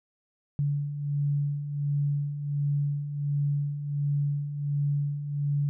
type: beating tone pair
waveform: sine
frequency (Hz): 142.8 / 144.2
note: D3 / D3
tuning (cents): -48 / -31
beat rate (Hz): 1.4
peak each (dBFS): -33 / -26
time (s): 0.59-5.69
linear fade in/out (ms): 0
effects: none